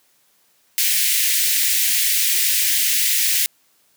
white high-pass noise, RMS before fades -18 dBFS, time 0.78-3.46 s, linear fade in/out 0 ms, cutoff 1800 Hz, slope 48 dB/octave, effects white hiss -60 dBFS RMS until 3.96 s + high-pass 100 Hz 12 dB/octave

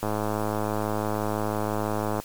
click train, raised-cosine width 1 ms, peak -13 dBFS, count 231, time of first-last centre 0.03-2.2 s, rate 106 Hz, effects white hiss -45 dBFS RMS until 2.24 s + MP3 96 kbps

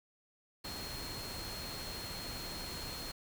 sine tone in noise, 4252 Hz, C8, 27 cents sharp, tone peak -45 dBFS, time 0.64-3.12 s, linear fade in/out 10 ms, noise pink, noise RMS -44 dBFS, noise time 0.64-3.12 s, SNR -4 dB, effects none

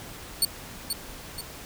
20% pulse tone with echo, 4435 Hz, C#8, in tune, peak -13 dBFS, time 0.42-0.45 s, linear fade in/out 2 ms, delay 480 ms, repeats 2, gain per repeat -7 dB, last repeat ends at 1.41 s, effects pink hiss -42 dBFS RMS until 1.65 s

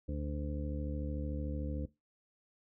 harmonic tone, 73.42 Hz, D2, in tune, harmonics 1 / 2 / 3 / 4 / 6 / 7, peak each -37 / -42 / -45 / -42 / -52 / -47 dBFS, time 0.08-1.86 s, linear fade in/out 10 ms, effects noise-tail reverb RT60 0.2 s tail -18 dB re dry

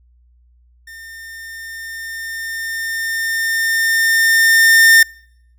45% pulse tone with level ramp, 1810 Hz, A6, 48 cents sharp, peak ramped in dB -34 to -5 dBFS, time 0.87-5.03 s, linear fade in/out 5 ms, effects noise-tail reverb RT60 0.7 s tail -26 dB re dry + added 60 Hz sine -49 dBFS peak until 5.58 s

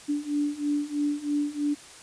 sine beating tone pair, 290.1 / 293.2 Hz, D4 / D4, -21 / -3 cents, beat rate 3.1 Hz, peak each -29 / -27 dBFS, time 0.08-1.75 s, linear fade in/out 20 ms, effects white hiss -47 dBFS RMS until 2.02 s + resampled to 22050 Hz

